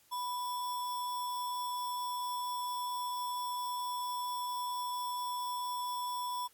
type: tone with sample-and-hold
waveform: sine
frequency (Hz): 987.8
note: B5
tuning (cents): 0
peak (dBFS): -34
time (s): 0.11-6.48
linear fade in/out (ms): 20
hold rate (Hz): 4410
effects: white hiss -66 dBFS RMS until 6.53 s + AAC 64 kbps